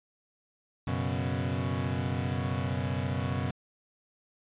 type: chord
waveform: 30% pulse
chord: F# suspended fourth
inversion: none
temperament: equal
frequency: 92.5 / 123.47 / 138.59 Hz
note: F#2 / B2 / C#3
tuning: 0 / 0 / 0 cents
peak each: -30 / -30 / -32 dBFS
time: 0.87-3.51 s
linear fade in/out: 5 ms
effects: resampled to 8000 Hz